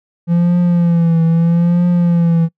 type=tone with vibrato; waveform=triangle; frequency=170 Hz; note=F3; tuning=46 cents flat; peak=-7 dBFS; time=0.27-2.49 s; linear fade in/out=50 ms; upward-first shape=triangle; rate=0.78 Hz; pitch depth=66 cents each way; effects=noise-tail reverb RT60 0.1 s tail -25 dB re dry